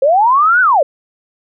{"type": "linear two-way sweep", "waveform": "sine", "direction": "up then down", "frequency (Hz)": [513, 1527, 513], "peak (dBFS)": -7, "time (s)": [0.02, 0.83], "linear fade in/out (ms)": 5, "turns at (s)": 0.61, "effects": []}